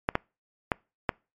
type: clicks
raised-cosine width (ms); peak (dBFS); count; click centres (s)
0.5; -8; 4; 0.089 / 0.154 / 0.718 / 1.092
effects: noise-tail reverb RT60 0.3 s tail -26 dB re dry + MP3 64 kbps